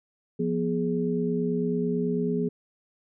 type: tone cluster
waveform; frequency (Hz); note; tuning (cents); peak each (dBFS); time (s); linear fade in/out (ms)
sine; 173.2 / 242.3 / 417; F3 / B3 / G#4; -14 / -33 / +7; -28; 0.39-2.49; 10
effects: none